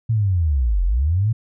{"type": "linear two-way sweep", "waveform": "sine", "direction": "down then up", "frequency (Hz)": [116.54, 41.2, 116.54], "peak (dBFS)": -15, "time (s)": [0.09, 1.33], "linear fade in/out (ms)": 10, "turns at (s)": 0.84, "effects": []}